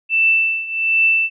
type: tone with tremolo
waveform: sine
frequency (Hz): 2660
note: E7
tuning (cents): +15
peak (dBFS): -10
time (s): 0.09-1.3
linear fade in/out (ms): 50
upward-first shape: triangle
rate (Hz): 1.3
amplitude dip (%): 85
effects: none